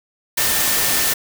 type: tone in noise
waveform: sine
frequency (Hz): 1795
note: A6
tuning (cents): +34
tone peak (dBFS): -29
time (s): 0.37-1.14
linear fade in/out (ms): 10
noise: white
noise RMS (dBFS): -18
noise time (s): 0.37-1.14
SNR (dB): -14
effects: none